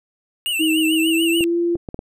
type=tone with vibrato; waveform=square; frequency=2794 Hz; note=F7; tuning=in tune; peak=-20 dBFS; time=0.46-1.44 s; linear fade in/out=0 ms; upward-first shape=triangle; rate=6.8 Hz; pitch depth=120 cents each way
type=tone with pitch glide; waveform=sine; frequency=316.7 to 343.4 Hz; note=D#4 to F4; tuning=+31 to -29 cents; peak=-16 dBFS; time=0.59-1.77 s; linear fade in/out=20 ms; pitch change=+140 cents; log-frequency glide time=0.89-1.58 s
type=clicks; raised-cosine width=2 ms; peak=-16 dBFS; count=5; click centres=1.408 / 1.755 / 1.888 / 1.944 / 1.991 s
effects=none